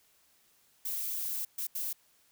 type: noise bursts at uneven times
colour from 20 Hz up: violet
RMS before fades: -35 dBFS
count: 3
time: 0.85-1.45 / 1.58-1.67 / 1.75-1.93 s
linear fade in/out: 5 ms
effects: white hiss -67 dBFS RMS until 2.31 s